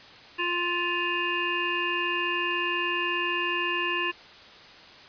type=harmonic tone with a mistuned harmonic; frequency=349.2 Hz; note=F4; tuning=in tune; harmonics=1 / 3 / 5 / 7 / 8; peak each=-33 / -31 / -31 / -32 / -31 dBFS; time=0.38-4.12 s; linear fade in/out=20 ms; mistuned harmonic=7; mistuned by=+50 cents; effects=white hiss -48 dBFS RMS until 5.08 s + resampled to 11025 Hz